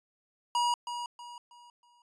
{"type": "tone with echo", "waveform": "square", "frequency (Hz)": 960, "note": "B5", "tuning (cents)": -49, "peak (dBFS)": -26, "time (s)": [0.55, 0.74], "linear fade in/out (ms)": 2, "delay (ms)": 320, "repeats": 4, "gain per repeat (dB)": -9, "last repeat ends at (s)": 2.02, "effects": ["resampled to 22050 Hz"]}